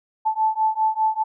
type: beating tone pair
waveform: sine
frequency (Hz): 872 / 877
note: A5 / A5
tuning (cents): -16 / -6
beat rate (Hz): 5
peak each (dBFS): -21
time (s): 0.25-1.24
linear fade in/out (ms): 20
effects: none